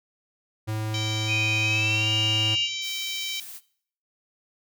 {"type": "tone", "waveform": "square", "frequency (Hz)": 108.6, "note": "A2", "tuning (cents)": -22, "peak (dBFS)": -27, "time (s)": [0.67, 2.56], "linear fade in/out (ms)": 20}
{"type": "harmonic tone", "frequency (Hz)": 774, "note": "G5", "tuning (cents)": -22, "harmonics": [3, 4, 5, 6, 7, 8, 9], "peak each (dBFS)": [-35, -32, -35, -41, -39, -43, -41], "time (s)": [0.94, 3.4], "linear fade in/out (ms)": 2}
{"type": "tone with pitch glide", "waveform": "sine", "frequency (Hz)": [2489, 2826], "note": ["D#7", "F7"], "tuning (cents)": [0, 20], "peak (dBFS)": -23, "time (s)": [1.27, 2.69], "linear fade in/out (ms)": 50, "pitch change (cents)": 220, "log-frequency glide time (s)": [1.62, 2.1]}
{"type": "noise with tremolo", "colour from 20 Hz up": "blue", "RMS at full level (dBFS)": -39, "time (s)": [2.81, 3.61], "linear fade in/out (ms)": 50, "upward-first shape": "triangle", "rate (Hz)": 15, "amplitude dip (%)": 25}
{"effects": ["noise-tail reverb RT60 0.6 s tail -20 dB re dry"]}